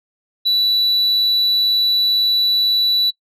sine tone, 3951 Hz, B7, in tune, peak -10 dBFS, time 0.45-3.11 s, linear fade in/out 20 ms, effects noise-tail reverb RT60 0.1 s tail -23 dB re dry + tanh soft clip ceiling -12 dBFS

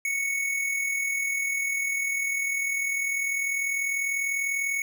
square tone with amplitude modulation, 2217 Hz, C#7, in tune, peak -24 dBFS, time 0.05-4.82 s, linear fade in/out 2 ms, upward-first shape sine, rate 40.1 Hz, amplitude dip 45%, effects none

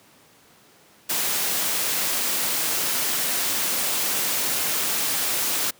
white noise, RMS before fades -24 dBFS, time 1.09-5.71 s, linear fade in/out 10 ms, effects pink hiss -54 dBFS RMS until 5.79 s + high-pass 150 Hz 12 dB/octave

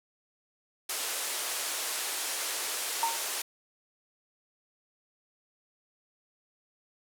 white band-pass noise, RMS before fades -34 dBFS, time 0.89-3.42 s, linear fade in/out 5 ms, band 360 to 12000 Hz, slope 24 dB/octave
sine tone with exponential decay, 918 Hz, A#5, 27 cents flat, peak -22 dBFS, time 3.03-3.28 s, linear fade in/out 1 ms, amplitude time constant 53 ms
effects none

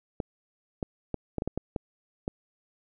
clicks, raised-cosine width 2 ms, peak -16 dBFS, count 9, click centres 0.202 / 0.828 / 1.143 / 1.383 / 1.421 / 1.476 / 1.576 / 1.762 / 2.279 s, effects none

